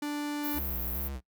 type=tone; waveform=45% pulse; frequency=293.7 Hz; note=D4; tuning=in tune; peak=-31 dBFS; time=0.02-0.59 s; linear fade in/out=5 ms
type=high-pass noise; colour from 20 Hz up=pink; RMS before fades=-36 dBFS; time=0.43-1.09 s; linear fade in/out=20 ms; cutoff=12000 Hz; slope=96 dB/octave
type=tone with vibrato; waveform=square; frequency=65.41 Hz; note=C2; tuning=in tune; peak=-36 dBFS; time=0.53-1.21 s; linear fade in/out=50 ms; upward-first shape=square; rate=2.4 Hz; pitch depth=83 cents each way
effects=noise-tail reverb RT60 0.1 s tail -21 dB re dry